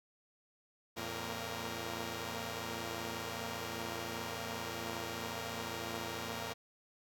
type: tone cluster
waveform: 5% pulse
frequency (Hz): 85.1 / 113.8 / 230.4 / 469.4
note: F2 / A#2 / A#3 / A#4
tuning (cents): -44 / -41 / -20 / +12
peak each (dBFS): -33 / -32 / -35 / -33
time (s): 0.96-6.54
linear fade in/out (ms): 20
effects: none